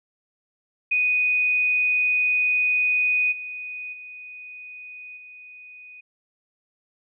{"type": "tone with level steps", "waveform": "sine", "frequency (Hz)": 2486, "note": "D#7", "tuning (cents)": -2, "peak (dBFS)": [-18, -31, -37, -41], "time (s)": [0.91, 6.01], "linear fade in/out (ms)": 10, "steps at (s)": [3.31, 3.92, 5.16], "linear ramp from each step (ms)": 20, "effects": []}